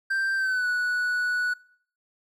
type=tone with pitch glide; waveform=triangle; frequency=1571 to 1474.3 Hz; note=G6 to F#6; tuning=+3 to -7 cents; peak=-21 dBFS; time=0.1-1.54 s; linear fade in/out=10 ms; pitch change=-110 cents; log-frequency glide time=0.36-0.67 s; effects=noise-tail reverb RT60 0.6 s tail -22 dB re dry